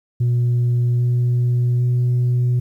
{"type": "tone with pitch steps", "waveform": "sine", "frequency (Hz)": [121.2, 122.18, 123.18], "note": ["B2", "B2", "B2"], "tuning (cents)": [-32, -18, -4], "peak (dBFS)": -12, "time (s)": [0.2, 2.6], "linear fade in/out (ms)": 10, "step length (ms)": 800, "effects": ["tanh soft clip ceiling -13 dBFS", "9-bit"]}